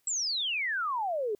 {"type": "exponential sweep", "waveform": "sine", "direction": "down", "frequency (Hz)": [7902, 396.8], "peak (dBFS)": -28, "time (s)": [0.07, 1.35], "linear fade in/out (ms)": 2, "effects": ["white hiss -73 dBFS RMS until 1.39 s"]}